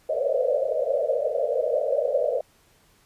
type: band-pass noise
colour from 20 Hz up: pink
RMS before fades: -24 dBFS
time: 0.09-2.41 s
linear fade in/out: 5 ms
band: 480 to 640 Hz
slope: 96 dB/octave
effects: pink hiss -60 dBFS RMS until 3.05 s + resampled to 32000 Hz